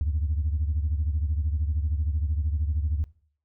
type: beating tone pair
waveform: sine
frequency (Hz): 73.42 / 86.42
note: D2 / F2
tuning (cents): 0 / -18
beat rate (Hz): 13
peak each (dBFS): -23 / -28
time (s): 0.01-3.04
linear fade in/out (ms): 0
effects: noise-tail reverb RT60 0.5 s tail -20 dB re dry + tanh soft clip ceiling -18 dBFS